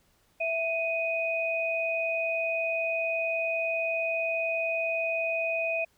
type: tone pair together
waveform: sine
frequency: 660.4 / 2495 Hz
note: E5 / D#7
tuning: +3 / +4 cents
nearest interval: octave + major seventh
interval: 2301 cents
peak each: -29 / -29 dBFS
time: 0.4-5.85 s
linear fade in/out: 10 ms
effects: pink hiss -67 dBFS RMS until 5.97 s